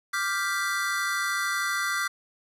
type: chord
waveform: square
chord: G dominant seventh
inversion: second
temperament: equal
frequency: 1174.7 / 1396.9 / 1568 / 1975.5 Hz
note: D6 / F6 / G6 / B6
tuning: 0 / 0 / 0 / 0 cents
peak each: -32 dBFS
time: 0.13-2.08 s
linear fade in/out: 10 ms
effects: resampled to 32000 Hz + 10-bit